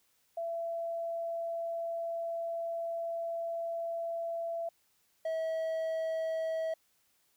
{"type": "tone pair in turn", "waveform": ["sine", "triangle"], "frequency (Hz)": [671, 645.9], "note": ["E5", "E5"], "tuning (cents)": [31, -35], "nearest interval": "minor second", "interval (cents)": 66, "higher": "first", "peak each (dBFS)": [-33, -29], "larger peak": "second", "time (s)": [[0.37, 4.69], [5.25, 6.74]], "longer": "first", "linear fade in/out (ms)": 5, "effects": ["white hiss -72 dBFS RMS until 7.36 s"]}